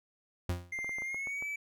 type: tone with exponential decay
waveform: 40% pulse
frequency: 88.1 Hz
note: F2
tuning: 16 cents sharp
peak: -27 dBFS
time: 0.49-0.76 s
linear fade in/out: 5 ms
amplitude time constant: 57 ms
type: tone with pitch glide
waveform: triangle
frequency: 2098 to 2301 Hz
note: C7 to D7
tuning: +4 to -36 cents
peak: -33 dBFS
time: 0.72-1.56 s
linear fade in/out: 5 ms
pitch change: +160 cents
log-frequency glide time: 1.03-1.45 s
type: clicks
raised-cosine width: 1 ms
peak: -33 dBFS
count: 8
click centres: 0.789 / 0.845 / 0.893 / 0.985 / 1.021 / 1.145 / 1.272 / 1.424 s
effects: none